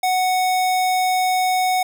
square tone, 740 Hz, F#5, in tune, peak -17 dBFS, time 0.03-1.83 s, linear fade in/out 5 ms, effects none

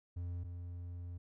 triangle tone pair in turn, 87.6 / 87.6 Hz, F2 / F2, +6 / +6 cents, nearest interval unison, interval 0 cents, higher neither, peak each -36 / -40 dBFS, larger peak first, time 0.16-0.44 / 0.44-1.18 s, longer second, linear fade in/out 10 ms, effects none

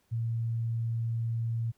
sine tone, 115 Hz, A#2, 23 cents flat, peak -28 dBFS, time 0.11-1.72 s, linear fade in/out 20 ms, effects pink hiss -71 dBFS RMS until 1.77 s

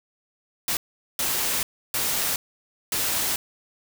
white noise bursts at uneven times, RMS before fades -25 dBFS, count 4, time 0.68-0.77 / 1.19-1.63 / 1.94-2.36 / 2.92-3.36 s, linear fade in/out 2 ms, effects none

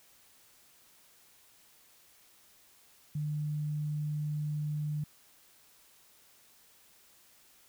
sine tone, 150 Hz, D3, 37 cents sharp, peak -31 dBFS, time 3.15-5.04 s, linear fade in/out 5 ms, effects white hiss -62 dBFS RMS until 7.68 s

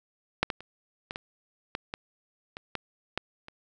clicks, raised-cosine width 0.3 ms, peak -6 / -13 / -27 / -19 / -19 / -15 / -17 / -22 / -15 / -12 / -27 dBFS, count 11, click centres 0.43 / 0.502 / 0.606 / 1.109 / 1.159 / 1.751 / 1.939 / 2.569 / 2.753 / 3.176 / 3.484 s, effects none

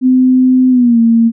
sine tone with pitch glide, 256.2 to 229.6 Hz, C4 to A#3, -36 to -26 cents, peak -5 dBFS, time 0.01-1.32 s, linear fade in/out 50 ms, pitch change -190 cents, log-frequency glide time 0.7-0.99 s, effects none

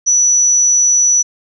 sine tone, 5920 Hz, F#8, in tune, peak -8 dBFS, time 0.06-1.23 s, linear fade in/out 20 ms, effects none

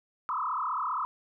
sine tone with frequency modulation, 1143 Hz, D6, 47 cents flat, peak -28 dBFS, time 0.29-1.05 s, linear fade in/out 0 ms, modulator 35.1 Hz, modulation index 4.9, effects none

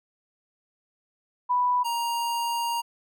sine / square tone pair in turn, 987.8 / 938.1 Hz, B5 / A#5, 0 / +11 cents, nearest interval minor second, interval 89 cents, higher first, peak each -20 / -26 dBFS, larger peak first, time 1.49-1.84 / 1.84-2.82 s, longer second, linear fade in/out 20 ms, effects none

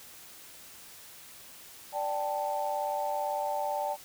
sine chord, D suspended fourth, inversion none, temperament just, 587.3 / 783.1 / 881 Hz, D5 / G5 / A5, 0 / -2 / +2 cents, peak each -33 dBFS, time 1.92-3.97 s, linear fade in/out 50 ms, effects tanh soft clip ceiling -19 dBFS + white hiss -50 dBFS RMS until 4.04 s

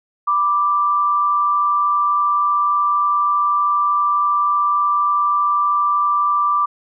sine tone pair together, 987.8 / 1176.1 Hz, B5 / D6, 0 / +2 cents, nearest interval minor third, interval 302 cents, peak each -24 / -14 dBFS, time 0.27-6.66 s, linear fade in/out 10 ms, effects none

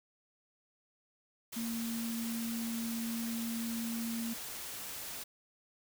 sine tone in noise, 230 Hz, A#3, 23 cents flat, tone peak -35 dBFS, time 1.56-4.34 s, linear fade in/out 10 ms, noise white, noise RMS -43 dBFS, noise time 1.52-5.24 s, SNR +5 dB, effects none

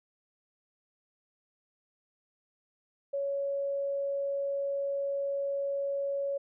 sine tone, 558 Hz, C#5, 11 cents sharp, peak -29 dBFS, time 3.13-6.38 s, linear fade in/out 10 ms, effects none

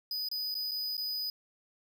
square tone with dropouts, 4978 Hz, D#8, in tune, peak -33 dBFS, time 0.11-1.3 s, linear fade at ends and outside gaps 2 ms, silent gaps 0.287-0.314 / 0.543-0.551 / 0.712-0.716 / 0.969-0.978 s, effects 11-bit

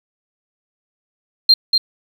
sine tone with echo, 4186 Hz, C8, in tune, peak -5 dBFS, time 1.49-1.54 s, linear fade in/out 5 ms, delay 240 ms, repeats 1, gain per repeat -5 dB, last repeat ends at 1.78 s, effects tanh soft clip ceiling -1 dBFS + 7-bit

